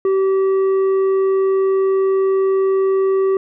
sine tone with tanh clipping, 385 Hz, G4, 31 cents flat, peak -14 dBFS, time 0.05-3.37 s, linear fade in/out 2 ms, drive 6 dB, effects none

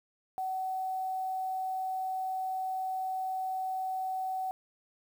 sine tone with quantisation, 754 Hz, F#5, 32 cents sharp, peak -31 dBFS, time 0.38-4.51 s, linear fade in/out 0 ms, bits 9, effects none

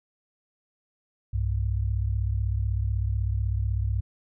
sine tone pair together, 63.95 / 100 Hz, C2 / G2, -39 / +35 cents, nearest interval minor sixth, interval 774 cents, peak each -26 dBFS, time 1.33-4.01 s, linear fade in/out 10 ms, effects none

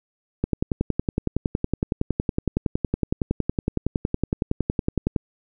click train, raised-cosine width 3 ms, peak -8 dBFS, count 52, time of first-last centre 0.44-5.162 s, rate 10.8 Hz, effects none

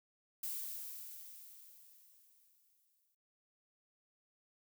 violet noise with exponential decay, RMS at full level -40 dBFS, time 0.43-3.15 s, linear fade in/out 5 ms, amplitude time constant 590 ms, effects noise-tail reverb RT60 0.3 s tail -24 dB re dry

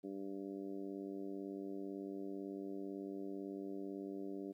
harmonic tone, 98 Hz, G2, in tune, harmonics 2 / 3 / 4 / 5 / 6 / 7, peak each -50 / -45 / -47 / -57 / -57 / -61 dBFS, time 0.03-4.53 s, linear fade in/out 20 ms, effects 13-bit

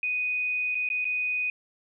sine tone with dropouts, 2489 Hz, D#7, in tune, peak -25 dBFS, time 0.03-1.5 s, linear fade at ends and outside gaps 2 ms, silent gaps 0.747-0.752 / 0.889-0.901 / 1.045-1.052 s, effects none

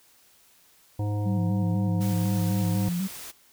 harmonic tone, 103.83 Hz, G#2, in tune, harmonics 1 / 3 / 5 / 7 / 9, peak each -25 / -35 / -39 / -42 / -44 dBFS, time 0.99-2.89 s, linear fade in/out 5 ms
sine tone with vibrato, 182.9 Hz, F#3, 20 cents flat, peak -25 dBFS, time 1.25-3.08 s, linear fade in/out 20 ms, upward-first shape square, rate 4 Hz, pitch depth 78 cents each way
white noise, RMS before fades -40 dBFS, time 2-3.32 s, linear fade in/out 20 ms
effects white hiss -59 dBFS RMS until 3.52 s

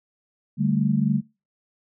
sine chord, D suspended fourth, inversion none, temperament equal, 146.83 / 196 / 220 Hz, D3 / G3 / A3, 0 / 0 / 0 cents, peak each -23 dBFS, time 0.57-1.22 s, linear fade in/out 50 ms, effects noise-tail reverb RT60 0.3 s tail -26 dB re dry

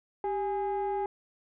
sine tone pair together, 392 / 826.3 Hz, G4 / G#5, 0 / -9 cents, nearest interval octave + minor second, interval 1291 cents, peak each -29 / -29 dBFS, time 0.24-1.06 s, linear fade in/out 2 ms, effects tanh soft clip ceiling -25 dBFS

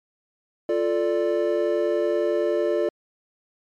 triangle chord, D minor, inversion first, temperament equal, 349.2 / 440 / 587.3 Hz, F4 / A4 / D5, 0 / 0 / 0 cents, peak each -22 / -23 / -22 dBFS, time 0.69-2.89 s, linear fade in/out 2 ms, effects MP3 96 kbps

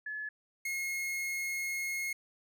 sine / 45% pulse tone pair in turn, 1713 / 2158 Hz, A6 / C#7, -47 / -47 cents, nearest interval major third, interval 400 cents, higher second, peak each -36 / -33 dBFS, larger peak second, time 0.06-0.29 / 0.65-2.13 s, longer second, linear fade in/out 5 ms, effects none

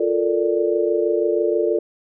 sine chord, Bb major seventh, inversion second, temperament equal, 349.2 / 440 / 466.2 / 587.3 Hz, F4 / A4 / Bb4 / D5, 0 / 0 / 0 / 0 cents, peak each -21 / -20 / -25 / -24 dBFS, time 0-1.79 s, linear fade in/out 5 ms, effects none

